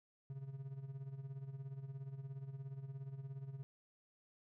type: tone with tremolo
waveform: triangle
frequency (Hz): 135.8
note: C#3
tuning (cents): -35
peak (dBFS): -40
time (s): 0.3-3.63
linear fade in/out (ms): 0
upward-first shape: sine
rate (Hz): 17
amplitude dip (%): 70
effects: none